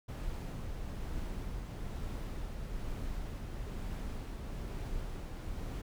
brown noise with tremolo, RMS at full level -38 dBFS, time 0.08-5.82 s, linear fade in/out 10 ms, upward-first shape triangle, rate 1.1 Hz, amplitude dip 30%, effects none

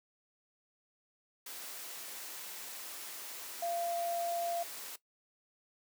sine tone in noise, 687 Hz, F5, 29 cents flat, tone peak -33 dBFS, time 3.62-4.63 s, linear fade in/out 5 ms, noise white, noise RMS -45 dBFS, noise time 1.46-4.96 s, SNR +9 dB, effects noise-tail reverb RT60 0.1 s tail -17 dB re dry + high-pass 300 Hz 12 dB/octave

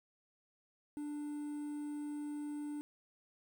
triangle tone with quantisation, 294.7 Hz, D4, 6 cents sharp, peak -37 dBFS, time 0.97-2.81 s, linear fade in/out 0 ms, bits 10, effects none

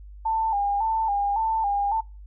sine tone with vibrato, 848 Hz, G#5, 36 cents sharp, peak -21 dBFS, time 0.25-2.01 s, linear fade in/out 10 ms, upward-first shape square, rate 1.8 Hz, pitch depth 84 cents each way, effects noise-tail reverb RT60 0.3 s tail -23 dB re dry + added 50 Hz sine -40 dBFS peak until 2.26 s

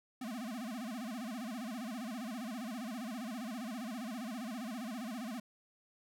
square tone with vibrato, 233.1 Hz, A#3, in tune, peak -40 dBFS, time 0.21-5.4 s, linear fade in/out 5 ms, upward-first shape sine, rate 15 Hz, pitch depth 210 cents each way, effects none

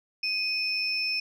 sine tone pair together, 2503 / 5299 Hz, D#7 / E8, +10 / +8 cents, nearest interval octave + minor second, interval 1298 cents, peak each -28 / -28 dBFS, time 0.23-1.2 s, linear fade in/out 5 ms, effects tanh soft clip ceiling -18 dBFS

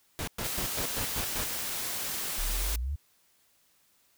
pink noise bursts, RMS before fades -34 dBFS, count 7, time 0.19-1.438 s, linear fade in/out 0 ms, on 84 ms, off 110 ms
white noise, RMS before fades -34 dBFS, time 0.44-2.76 s, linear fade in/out 5 ms
sine exponential sweep, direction up, 30.87 to 77 Hz, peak -29 dBFS, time 2.38-2.96 s, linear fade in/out 10 ms
effects white hiss -67 dBFS RMS until 4.17 s

